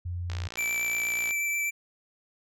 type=tone; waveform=sine; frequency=87.9 Hz; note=F2; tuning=12 cents sharp; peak=-30 dBFS; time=0.05-0.48 s; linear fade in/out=10 ms
type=click train; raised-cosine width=0.2 ms; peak=-21 dBFS; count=60; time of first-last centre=0.3-1.309 s; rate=58.5 Hz
type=tone with vibrato; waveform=square; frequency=2329 Hz; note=D7; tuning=15 cents flat; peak=-27 dBFS; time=0.57-1.71 s; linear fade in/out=20 ms; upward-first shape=sine; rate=8.3 Hz; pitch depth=10 cents each way
effects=none